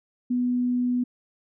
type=tone; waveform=sine; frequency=246.9 Hz; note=B3; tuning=in tune; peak=-21 dBFS; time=0.3-1.04 s; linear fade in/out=10 ms; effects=none